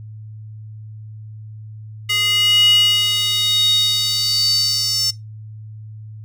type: tone with high-pass filter sweep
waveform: square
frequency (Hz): 415.3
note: G#4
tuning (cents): 0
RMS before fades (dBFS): -17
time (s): 2.09-5.11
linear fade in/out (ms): 10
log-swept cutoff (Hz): 2500 to 5300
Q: 9.8
effects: noise-tail reverb RT60 0.2 s tail -21 dB re dry + added 108 Hz sine -32 dBFS peak until 6.24 s